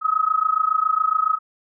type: tone with amplitude modulation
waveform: sine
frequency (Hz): 1273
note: D#6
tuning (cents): +39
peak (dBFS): -13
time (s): 0.01-1.39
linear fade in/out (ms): 50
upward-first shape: sine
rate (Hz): 27.2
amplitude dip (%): 90
effects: none